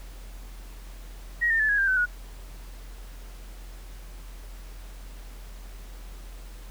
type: tone with pitch steps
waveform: sine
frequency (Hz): 1894 / 1812.7 / 1734.8 / 1660.3 / 1589 / 1520.7 / 1455.4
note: A#6 / A#6 / A6 / G#6 / G6 / F#6 / F#6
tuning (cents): +27 / -49 / -25 / -1 / +23 / +47 / -29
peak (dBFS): -20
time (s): 1.41-2.061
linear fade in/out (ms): 20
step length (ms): 93
effects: added 43 Hz sine -39 dBFS peak until 6.7 s + pink hiss -51 dBFS RMS until 6.7 s